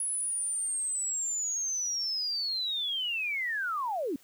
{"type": "linear sweep", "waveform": "sine", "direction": "down", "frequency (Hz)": [10380, 246.9], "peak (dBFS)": -29, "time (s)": [0, 4.16], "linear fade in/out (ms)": 2, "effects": ["white hiss -60 dBFS RMS until 4.23 s"]}